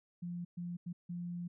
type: tone bursts at uneven times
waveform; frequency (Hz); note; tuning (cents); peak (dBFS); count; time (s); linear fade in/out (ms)
sine; 174.5; F3; -1; -38; 4; 0.22-0.45 / 0.57-0.77 / 0.86-0.93 / 1.09-1.48; 10
effects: none